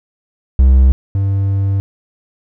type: tone pair in turn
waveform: triangle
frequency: 65.41 / 98.19 Hz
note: C2 / G2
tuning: 0 / +3 cents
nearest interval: perfect fifth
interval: 703 cents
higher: second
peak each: -3 / -10 dBFS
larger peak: first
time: 0.59-0.92 / 1.15-1.8 s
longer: second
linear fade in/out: 0 ms
effects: none